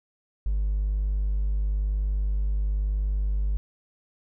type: tone with hard clipping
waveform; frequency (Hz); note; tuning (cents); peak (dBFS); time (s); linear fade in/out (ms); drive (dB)
triangle; 50.5; G#1; -48; -22; 0.46-3.57; 0; 2
effects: none